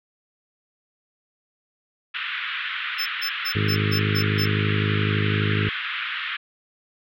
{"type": "band-pass noise", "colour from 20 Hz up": "pink", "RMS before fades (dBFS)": -29, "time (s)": [2.14, 6.37], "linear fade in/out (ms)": 10, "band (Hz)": [1300, 3400], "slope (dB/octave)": 48}
{"type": "tone bursts", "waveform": "square", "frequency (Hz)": 5274, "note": "E8", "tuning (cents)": 0, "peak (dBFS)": -25, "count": 7, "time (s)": [2.98, 4.461], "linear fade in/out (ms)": 20, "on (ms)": 83, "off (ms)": 150}
{"type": "harmonic tone", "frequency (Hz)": 51.91, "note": "G#1", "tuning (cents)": 0, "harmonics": [2, 3, 4, 5, 6, 7, 8, 9], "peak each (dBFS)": [-22, -28, -29, -38, -32, -37, -31, -40], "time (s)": [3.55, 5.69], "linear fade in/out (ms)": 5}
{"effects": []}